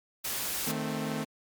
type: noise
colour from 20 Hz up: white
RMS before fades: -33 dBFS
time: 0.24-0.72 s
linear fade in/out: 10 ms
type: chord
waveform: sawtooth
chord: A diminished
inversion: second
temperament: equal with one note detuned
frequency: 154.31 / 220 / 261.6 Hz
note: Eb3 / A3 / C4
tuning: -14 / 0 / 0 cents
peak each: -32 / -30 / -32 dBFS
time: 0.66-1.25 s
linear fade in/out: 20 ms
effects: MP3 96 kbps